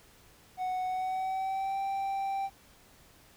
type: tone with pitch glide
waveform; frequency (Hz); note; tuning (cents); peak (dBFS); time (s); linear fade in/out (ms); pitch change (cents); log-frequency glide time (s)
triangle; 740 to 782.6; F#5 to G5; 0 to -3; -28; 0.57-2.5; 50; +97; 0.86-1.79
effects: pink hiss -59 dBFS RMS until 3.36 s